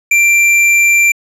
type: tone with tanh clipping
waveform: sine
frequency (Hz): 2360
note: D7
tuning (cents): +8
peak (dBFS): -8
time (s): 0.11-1.12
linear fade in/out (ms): 5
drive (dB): 16
effects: low-pass 11000 Hz 12 dB/octave